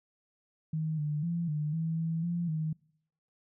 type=tone with pitch steps; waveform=sine; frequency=157.4 / 149.4 / 169.9 / 150.5 / 162.4 / 163.4 / 172.2 / 157 Hz; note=D#3 / D3 / F3 / D3 / E3 / E3 / F3 / D#3; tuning=+20 / +30 / -47 / +43 / -26 / -15 / -24 / +16 cents; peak=-29 dBFS; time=0.73-2.73 s; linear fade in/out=5 ms; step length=250 ms; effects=noise-tail reverb RT60 0.7 s tail -25 dB re dry